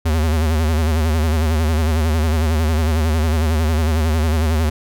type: tone with vibrato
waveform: square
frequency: 78.8 Hz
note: D#2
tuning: 23 cents sharp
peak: -15 dBFS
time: 0.05-4.7 s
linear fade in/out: 10 ms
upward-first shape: sine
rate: 11 Hz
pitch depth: 92 cents each way
effects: none